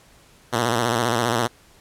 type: tone with vibrato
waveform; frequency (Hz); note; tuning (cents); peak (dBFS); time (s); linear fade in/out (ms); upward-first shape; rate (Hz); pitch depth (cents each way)
5% pulse; 117.8; A#2; +19; -8; 0.52-1.48; 20; square; 15; 72
effects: pink hiss -53 dBFS RMS until 1.8 s + low-pass 12000 Hz 12 dB/octave